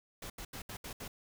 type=noise bursts at uneven times; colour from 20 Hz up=pink; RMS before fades=-44 dBFS; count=6; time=0.22-0.3 / 0.38-0.45 / 0.53-0.62 / 0.69-0.77 / 0.84-0.93 / 1-1.08 s; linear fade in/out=5 ms; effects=none